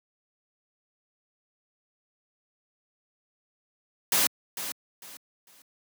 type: noise with echo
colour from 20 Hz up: white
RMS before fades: -23 dBFS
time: 4.12-4.27 s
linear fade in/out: 2 ms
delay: 450 ms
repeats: 3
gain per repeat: -11 dB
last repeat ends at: 5.62 s
effects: high-pass 150 Hz 12 dB/octave